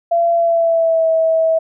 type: tone with pitch glide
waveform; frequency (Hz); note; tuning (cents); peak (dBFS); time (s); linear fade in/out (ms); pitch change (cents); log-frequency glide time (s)
sine; 680 to 648.2; F5 to E5; -46 to -29; -11; 0.11-1.59; 10; -83; 0.33-1.08
effects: none